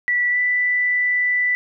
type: tone with pitch glide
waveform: sine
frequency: 1957 to 1980.9 Hz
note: B6 to B6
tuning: -16 to +5 cents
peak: -16 dBFS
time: 0.08-1.55 s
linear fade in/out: 0 ms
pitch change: +21 cents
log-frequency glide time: 0.3-0.38 s
effects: none